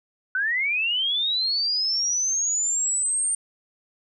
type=linear sweep; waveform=sine; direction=up; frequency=1480 to 8850 Hz; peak=-21 dBFS; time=0.35-3.35 s; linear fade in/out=2 ms; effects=none